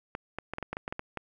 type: clicks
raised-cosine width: 0.5 ms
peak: -19 dBFS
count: 11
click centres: 0.151 / 0.386 / 0.536 / 0.584 / 0.627 / 0.73 / 0.769 / 0.879 / 0.925 / 0.994 / 1.173 s
effects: 10-bit